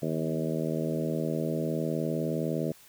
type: harmonic tone with a mistuned harmonic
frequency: 79.7 Hz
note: D#2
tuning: 42 cents sharp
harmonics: 2 / 3 / 4 / 5 / 6 / 7 / 8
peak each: -32 / -34 / -35 / -36 / -37 / -37 / -38 dBFS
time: 0.02-2.72 s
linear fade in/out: 5 ms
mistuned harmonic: 2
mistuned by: -17 cents
effects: white hiss -55 dBFS RMS until 2.88 s